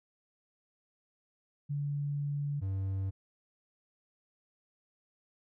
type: tone pair in turn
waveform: sine / triangle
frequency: 143.9 / 96.34 Hz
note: D3 / G2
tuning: -35 / -30 cents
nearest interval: perfect fifth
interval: 695 cents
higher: first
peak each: -31 / -29 dBFS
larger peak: second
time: 1.69-2.61 / 2.61-3.11 s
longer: first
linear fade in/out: 20 ms
effects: none

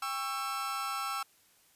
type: chord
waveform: 40% pulse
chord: C# diminished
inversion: second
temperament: just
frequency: 798.3 / 1108.7 / 1330.5 Hz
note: G5 / C#6 / E6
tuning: +31 / 0 / +16 cents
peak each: -40 / -39 / -34 dBFS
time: 0.02-1.23 s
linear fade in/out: 5 ms
effects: white hiss -65 dBFS RMS until 1.75 s + resampled to 32000 Hz

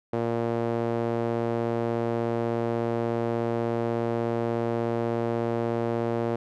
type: tone with band-pass filter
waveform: sawtooth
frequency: 116.54 Hz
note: A#2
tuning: in tune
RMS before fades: -27 dBFS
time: 0.13-6.36 s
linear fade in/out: 5 ms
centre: 480 Hz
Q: 1.3
effects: none

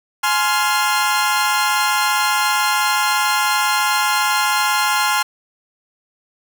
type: chord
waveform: sawtooth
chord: F minor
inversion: first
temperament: equal with one note detuned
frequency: 842.7 / 1046.5 / 1396.9 Hz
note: Ab5 / C6 / F6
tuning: +25 / 0 / 0 cents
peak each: -16 dBFS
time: 0.23-5.23 s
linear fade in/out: 10 ms
effects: none

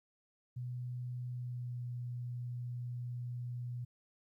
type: tone with pitch glide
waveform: sine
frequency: 123.8 to 122.17 Hz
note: B2 to B2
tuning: +5 to -18 cents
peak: -38 dBFS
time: 0.56-3.85 s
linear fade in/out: 10 ms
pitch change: -23 cents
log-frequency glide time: 1.29-1.83 s
effects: 13-bit

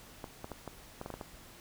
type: clicks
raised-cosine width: 1 ms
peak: -26 dBFS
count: 9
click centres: 0.242 / 0.444 / 0.517 / 0.677 / 1.014 / 1.061 / 1.103 / 1.14 / 1.212 s
effects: pink hiss -54 dBFS RMS until 1.6 s

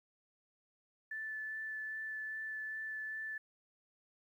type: tone with vibrato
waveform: sine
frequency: 1750 Hz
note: A6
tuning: 10 cents flat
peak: -39 dBFS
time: 1.11-3.38 s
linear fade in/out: 5 ms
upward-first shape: sine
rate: 2.5 Hz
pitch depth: 9 cents each way
effects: 12-bit

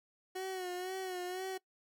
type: tone with vibrato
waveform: 30% pulse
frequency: 368.7 Hz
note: F#4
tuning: 6 cents flat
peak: -35 dBFS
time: 0.35-1.58 s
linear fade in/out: 10 ms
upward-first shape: sine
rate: 2 Hz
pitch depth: 53 cents each way
effects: noise-tail reverb RT60 0.1 s tail -21 dB re dry

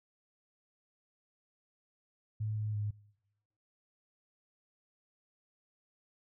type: tone with pitch steps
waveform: sine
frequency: 107.7 / 106.8 / 104.4 Hz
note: A2 / G#2 / G#2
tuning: -37 / +49 / +10 cents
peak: -32 dBFS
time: 2.4-2.91 s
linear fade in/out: 10 ms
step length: 170 ms
effects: noise-tail reverb RT60 1.0 s tail -25 dB re dry

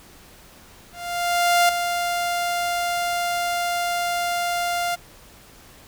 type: tone with ADSR envelope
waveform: sawtooth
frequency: 698.5 Hz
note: F5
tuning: in tune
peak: -10 dBFS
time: 0.92-4.96 s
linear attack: 770 ms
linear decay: 3 ms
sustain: -8 dB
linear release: 18 ms
effects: pink hiss -48 dBFS RMS until 5.87 s

